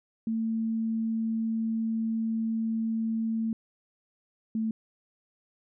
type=tone pair in turn; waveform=sine; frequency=224.3 / 221.6 Hz; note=A3 / A3; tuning=+34 / +13 cents; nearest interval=unison; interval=21 cents; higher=first; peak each=-26 dBFS; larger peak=neither; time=0.27-3.53 / 4.55-4.71 s; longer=first; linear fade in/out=2 ms; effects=none